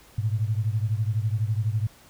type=beating tone pair; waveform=sine; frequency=104.9 / 116.9 Hz; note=G#2 / A#2; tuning=+18 / +5 cents; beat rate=12 Hz; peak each=-24 / -27 dBFS; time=0.18-1.87 s; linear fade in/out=5 ms; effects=pink hiss -53 dBFS RMS until 2.09 s